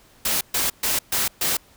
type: noise bursts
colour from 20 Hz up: white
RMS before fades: -22 dBFS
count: 5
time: 0.25-1.57 s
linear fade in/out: 5 ms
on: 160 ms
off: 130 ms
effects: pink hiss -54 dBFS RMS until 1.76 s